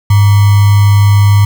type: tone with sample-and-hold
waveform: sine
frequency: 101.5 Hz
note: G#2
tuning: 39 cents flat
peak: -3 dBFS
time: 0.1-1.45 s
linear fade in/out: 5 ms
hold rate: 1050 Hz
effects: none